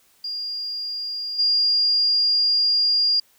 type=tone with level steps; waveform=sine; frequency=4818 Hz; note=D8; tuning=43 cents sharp; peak=-26 / -16 dBFS; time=0.24-3.2 s; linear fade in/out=5 ms; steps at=1.38 s; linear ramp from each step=20 ms; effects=white hiss -59 dBFS RMS until 3.38 s